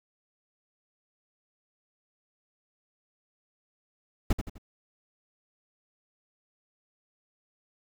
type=noise with echo; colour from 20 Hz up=brown; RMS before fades=-22 dBFS; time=4.3-4.33 s; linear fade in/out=5 ms; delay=84 ms; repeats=3; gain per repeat=-8 dB; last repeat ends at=4.582 s; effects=none